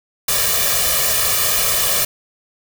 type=noise with comb filter; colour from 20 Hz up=white; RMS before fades=-17 dBFS; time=0.28-2.05 s; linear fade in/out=5 ms; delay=1.7 ms; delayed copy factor=+1; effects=none